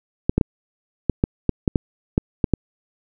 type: clicks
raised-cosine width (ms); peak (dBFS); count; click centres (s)
3; -3; 11; 0.295 / 0.38 / 0.412 / 1.097 / 1.239 / 1.493 / 1.678 / 1.758 / 2.179 / 2.442 / 2.537
effects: none